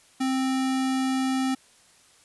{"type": "tone with sample-and-hold", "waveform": "sine", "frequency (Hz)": 262.7, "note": "C4", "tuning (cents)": 7, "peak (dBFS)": -22, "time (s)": [0.2, 1.55], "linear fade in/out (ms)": 10, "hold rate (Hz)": 1050, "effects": ["white hiss -57 dBFS RMS until 2.24 s", "resampled to 24000 Hz"]}